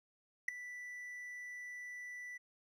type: tone with ADSR envelope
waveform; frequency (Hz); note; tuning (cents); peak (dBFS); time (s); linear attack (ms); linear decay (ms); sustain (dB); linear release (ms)
triangle; 1973; B6; -2; -25; 0.48-2.38; 6; 4; -18; 14
effects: none